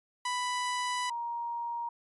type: tone pair in turn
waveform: sawtooth / sine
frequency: 991 / 940.8 Hz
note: B5 / A#5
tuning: +6 / +16 cents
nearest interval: minor second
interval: 90 cents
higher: first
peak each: -26 / -32 dBFS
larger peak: first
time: 0.25-1.1 / 1.1-1.89 s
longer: first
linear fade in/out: 5 ms
effects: MP3 48 kbps